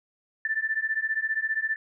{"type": "beating tone pair", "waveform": "sine", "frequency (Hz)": [1760, 1775], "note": ["A6", "A6"], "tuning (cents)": [0, 15], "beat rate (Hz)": 15, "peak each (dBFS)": -28, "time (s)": [0.45, 1.76], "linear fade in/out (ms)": 2, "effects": []}